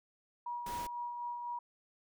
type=tone with tremolo; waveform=sine; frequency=960 Hz; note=B5; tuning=49 cents flat; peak=-36 dBFS; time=0.46-1.59 s; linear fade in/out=5 ms; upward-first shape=sine; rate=4 Hz; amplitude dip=35%
type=noise; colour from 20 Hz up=pink; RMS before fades=-46 dBFS; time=0.66-0.87 s; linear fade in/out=5 ms
effects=none